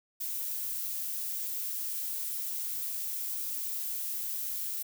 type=noise; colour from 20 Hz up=violet; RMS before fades=-35 dBFS; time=0.2-4.83 s; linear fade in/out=10 ms; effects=none